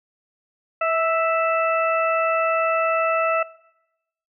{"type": "harmonic tone with a mistuned harmonic", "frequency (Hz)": 659.3, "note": "E5", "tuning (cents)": 0, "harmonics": [1, 2, 3, 4], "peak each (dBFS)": [-22, -22, -32, -28], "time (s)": [0.81, 3.43], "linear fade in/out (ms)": 5, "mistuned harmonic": 1, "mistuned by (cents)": -23, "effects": ["noise-tail reverb RT60 0.9 s tail -21 dB re dry"]}